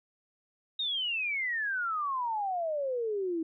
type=exponential sweep; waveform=sine; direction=down; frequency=3767 to 316.7 Hz; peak=-29 dBFS; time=0.79-3.43 s; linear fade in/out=5 ms; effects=none